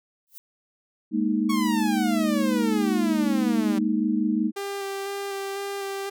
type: noise with exponential growth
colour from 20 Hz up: violet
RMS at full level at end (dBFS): -37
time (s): 0.27-0.38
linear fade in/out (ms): 0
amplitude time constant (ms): 23
type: chord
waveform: sine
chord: Ab suspended second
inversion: none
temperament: equal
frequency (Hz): 207.7 / 233.1 / 311.1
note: Ab3 / Bb3 / Eb4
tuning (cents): 0 / 0 / 0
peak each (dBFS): -25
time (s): 1.11-4.52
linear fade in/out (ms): 50
type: exponential sweep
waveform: sawtooth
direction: down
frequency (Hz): 1122 to 192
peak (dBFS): -24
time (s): 1.49-3.79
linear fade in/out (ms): 10
type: tone with vibrato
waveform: sawtooth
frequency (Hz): 395.8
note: G4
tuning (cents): +17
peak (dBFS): -25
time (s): 4.56-6.1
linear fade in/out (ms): 10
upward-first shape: square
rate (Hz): 2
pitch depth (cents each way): 12
effects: none